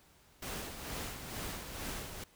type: noise with tremolo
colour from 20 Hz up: pink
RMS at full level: -40 dBFS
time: 0.42-2.24 s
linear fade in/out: 5 ms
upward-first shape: sine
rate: 2.2 Hz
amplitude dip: 50%
effects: pink hiss -64 dBFS RMS until 2.35 s